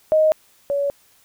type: tone pair in turn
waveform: sine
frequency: 624 / 565 Hz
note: D#5 / C#5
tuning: +5 / +33 cents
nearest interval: major second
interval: 172 cents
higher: first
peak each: -12 / -18 dBFS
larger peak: first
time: 0.12-0.32 / 0.7-0.9 s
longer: neither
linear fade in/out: 0 ms
effects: white hiss -56 dBFS RMS until 1.24 s